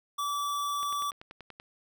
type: tone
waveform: square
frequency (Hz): 1155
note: D6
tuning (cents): -29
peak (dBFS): -30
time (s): 0.18-1.11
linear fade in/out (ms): 10
type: click train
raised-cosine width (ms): 0.3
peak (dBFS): -29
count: 9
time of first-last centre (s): 0.83-1.599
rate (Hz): 10.4
effects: none